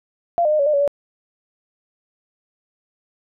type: tone with pitch steps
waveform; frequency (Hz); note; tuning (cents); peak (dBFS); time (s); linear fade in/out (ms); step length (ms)
sine; 688 / 606 / 611 / 563 / 604 / 565 / 573; F5 / D#5 / D#5 / C#5 / D5 / C#5 / D5; -26 / -46 / -32 / +27 / +48 / +33 / -43; -14; 0.38-0.877; 0; 71
effects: none